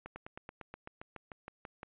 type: slowing click train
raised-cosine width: 0.5 ms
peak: -29 dBFS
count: 14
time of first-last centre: 0.06-1.831 s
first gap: 100 ms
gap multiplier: 1.05
effects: resampled to 8000 Hz